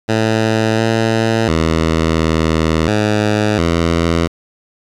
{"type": "tone with pitch steps", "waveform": "10% pulse", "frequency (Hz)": [110.7, 112.6, 80.9, 80.1, 106, 83.8], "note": ["A2", "A2", "E2", "E2", "G#2", "E2"], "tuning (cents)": [11, 40, -32, -49, 36, 29], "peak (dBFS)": -4, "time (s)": [0.08, 4.28], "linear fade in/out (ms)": 20, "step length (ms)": 700, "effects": ["low-pass 6000 Hz 12 dB/octave", "7-bit"]}